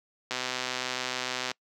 click train, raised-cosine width 0.2 ms, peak -13 dBFS, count 154, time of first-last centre 0.31-1.515 s, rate 127 Hz, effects noise-tail reverb RT60 0.1 s tail -26 dB re dry + high-pass 200 Hz 12 dB/octave

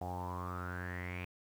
sawtooth tone with low-pass filter sweep, 89.7 Hz, F2, 47 cents sharp, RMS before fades -41 dBFS, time 0.01-1.25 s, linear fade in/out 5 ms, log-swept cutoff 740 to 2500 Hz, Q 9.1, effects 10-bit

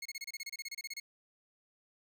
20% pulse tone bursts, 2173 Hz, C#7, 35 cents flat, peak -34 dBFS, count 16, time 0.02-1 s, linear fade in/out 5 ms, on 35 ms, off 28 ms, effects none

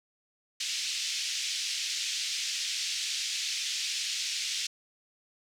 white band-pass noise, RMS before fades -33 dBFS, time 0.6-4.67 s, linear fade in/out 5 ms, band 2400 to 6300 Hz, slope 24 dB/octave, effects none

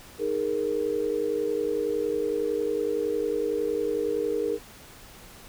sine chord, D# suspended fourth, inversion none, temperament equal, 311.1 / 415.3 / 466.2 Hz, D#4 / G#4 / A#4, 0 / 0 / 0 cents, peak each -33 / -28 / -27 dBFS, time 0.18-4.59 s, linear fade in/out 50 ms, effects pink hiss -48 dBFS RMS until 5.48 s

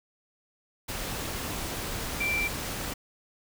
sine tone in noise, 2349 Hz, D7, in tune, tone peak -26 dBFS, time 2.2-2.48 s, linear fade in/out 10 ms, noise pink, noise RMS -34 dBFS, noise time 0.88-2.94 s, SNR +5 dB, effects none

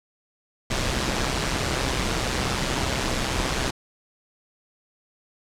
pink noise with amplitude modulation, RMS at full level -22 dBFS, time 0.7-3.71 s, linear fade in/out 10 ms, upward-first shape sine, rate 129 Hz, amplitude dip 60%, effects low-pass 7000 Hz 12 dB/octave

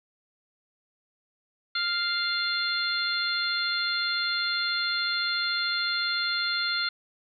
harmonic tone, 698.5 Hz, F5, in tune, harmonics 2 / 3 / 4 / 5 / 6, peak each -29 / -34 / -41 / -33 / -29 dBFS, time 1.75-6.89 s, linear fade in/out 5 ms, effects none

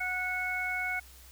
harmonic tone, 735 Hz, F#5, 12 cents flat, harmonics 1 / 2 / 3, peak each -38 / -35 / -32 dBFS, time 0-1 s, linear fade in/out 10 ms, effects added 63 Hz sine -53 dBFS peak until 1.31 s + white hiss -55 dBFS RMS until 1.31 s

